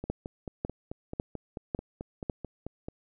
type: two click trains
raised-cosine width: 2 ms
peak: -16 / -23 dBFS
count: 5 / 14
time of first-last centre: 0.1-2.298 / 0.04-2.885 s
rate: 1.82 / 4.57 Hz
effects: none